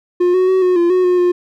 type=tone with pitch steps; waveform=triangle; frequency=355.9 / 370 / 375.9 / 364.1 / 344.5 / 367.1 / 359.9 / 355.3 Hz; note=F4 / F#4 / F#4 / F#4 / F4 / F#4 / F#4 / F4; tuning=+33 / 0 / +27 / -28 / -24 / -14 / -48 / +30 cents; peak=-8 dBFS; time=0.2-1.32 s; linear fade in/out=10 ms; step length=140 ms; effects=none